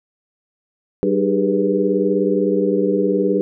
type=tone cluster; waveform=sine; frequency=192.7 / 301.5 / 393.3 / 412.6 / 489.1 Hz; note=G3 / D4 / G4 / G#4 / B4; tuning=-29 / +46 / +6 / -11 / -17 cents; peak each=-21 dBFS; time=1.03-3.41 s; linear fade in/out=0 ms; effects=none